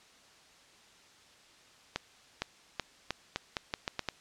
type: accelerating click train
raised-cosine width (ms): 0.2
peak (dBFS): -14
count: 10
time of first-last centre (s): 1.96-4.087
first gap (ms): 460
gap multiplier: 0.82
effects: white hiss -59 dBFS RMS until 4.2 s + low-pass 6000 Hz 12 dB/octave

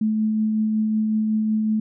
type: tone with tremolo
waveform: sine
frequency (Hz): 216.7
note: A3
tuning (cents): -26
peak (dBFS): -17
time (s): 0.01-1.8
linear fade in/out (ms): 5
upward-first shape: triangle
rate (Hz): 5.4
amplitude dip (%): 25
effects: none

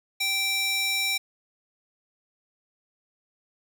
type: tone with high-pass filter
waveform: square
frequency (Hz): 780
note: G5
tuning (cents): -9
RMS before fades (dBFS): -26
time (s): 0.2-1.18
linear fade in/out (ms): 10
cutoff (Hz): 2900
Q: 1.8
effects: none

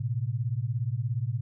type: beating tone pair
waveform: sine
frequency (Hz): 111.6 / 128.6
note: A2 / C3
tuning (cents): +25 / -30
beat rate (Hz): 17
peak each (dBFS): -29 / -30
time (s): 0-1.41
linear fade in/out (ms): 10
effects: none

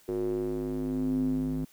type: tone with band-pass filter sweep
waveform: square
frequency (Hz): 51.91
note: G#1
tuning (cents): 0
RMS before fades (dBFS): -30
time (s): 0.08-1.65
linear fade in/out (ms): 5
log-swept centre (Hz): 390 to 220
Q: 6.1
effects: white hiss -60 dBFS RMS until 1.72 s

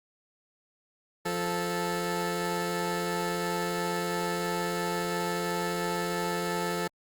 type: tone pair together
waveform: 15% pulse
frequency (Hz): 174.61 / 438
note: F3 / A4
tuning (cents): 0 / -8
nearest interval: octave + major third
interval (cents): 1592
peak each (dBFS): -25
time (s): 1.25-6.88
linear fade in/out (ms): 10
effects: Opus 48 kbps

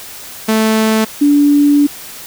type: tone pair in turn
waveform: sawtooth / sine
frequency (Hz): 219.5 / 289.1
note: A3 / D4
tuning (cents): -4 / -27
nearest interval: perfect fourth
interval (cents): 477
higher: second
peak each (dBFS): -6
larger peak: neither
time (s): 0.48-1.05 / 1.21-1.87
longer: second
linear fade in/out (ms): 10
effects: white hiss -31 dBFS RMS until 2.26 s

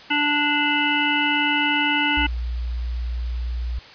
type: harmonic tone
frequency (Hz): 293.7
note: D4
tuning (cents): 0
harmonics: 1 / 3 / 5 / 7 / 9 / 10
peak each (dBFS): -25 / -25 / -25 / -25 / -25 / -25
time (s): 0.1-2.27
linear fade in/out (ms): 10
type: tone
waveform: sine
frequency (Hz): 59.9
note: A#1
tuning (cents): +48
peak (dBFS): -23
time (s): 2.17-3.79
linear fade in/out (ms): 5
effects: white hiss -43 dBFS RMS until 3.94 s + resampled to 11025 Hz

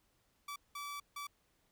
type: tone bursts at uneven times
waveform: sawtooth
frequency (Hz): 1154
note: D6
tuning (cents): -31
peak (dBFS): -38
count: 3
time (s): 0.48-0.56 / 0.75-1 / 1.16-1.27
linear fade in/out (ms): 5
effects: pink hiss -75 dBFS RMS until 1.71 s

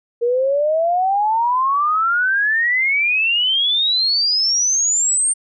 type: exponential sweep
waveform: sine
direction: up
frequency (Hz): 466.2 to 8860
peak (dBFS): -14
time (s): 0.21-5.34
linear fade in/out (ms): 20
effects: none

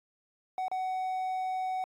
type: tone with dropouts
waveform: triangle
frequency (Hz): 748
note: F#5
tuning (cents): +19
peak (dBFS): -28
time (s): 0.58-1.84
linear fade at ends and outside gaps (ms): 1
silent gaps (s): 0.682-0.715
effects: AAC 64 kbps

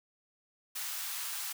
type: high-pass noise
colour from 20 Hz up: white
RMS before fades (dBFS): -38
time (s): 0.75-1.53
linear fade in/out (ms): 10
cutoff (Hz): 880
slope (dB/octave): 24
effects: none

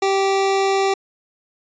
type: tone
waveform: 25% pulse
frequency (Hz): 389.7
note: G4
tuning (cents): -10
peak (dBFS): -12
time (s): 0.02-0.94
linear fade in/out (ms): 5
effects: resampled to 16000 Hz

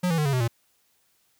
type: tone with pitch steps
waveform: square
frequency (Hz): 180 / 165.06 / 151.36 / 138.8 / 127.28 / 116.72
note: F#3 / E3 / D#3 / C#3 / C3 / A#2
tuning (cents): -47 / +3 / -47 / +3 / -47 / +3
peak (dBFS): -22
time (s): 0.03-0.48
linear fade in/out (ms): 10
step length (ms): 75
effects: white hiss -67 dBFS RMS until 1.39 s

